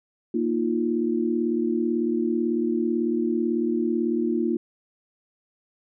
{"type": "chord", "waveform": "sine", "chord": "Bb suspended fourth", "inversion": "none", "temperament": "equal", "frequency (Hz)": [233.1, 311.1, 349.2], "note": ["Bb3", "Eb4", "F4"], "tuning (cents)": [0, 0, 0], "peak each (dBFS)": [-25, -27, -25], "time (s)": [0.34, 4.57], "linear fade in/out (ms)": 5, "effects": []}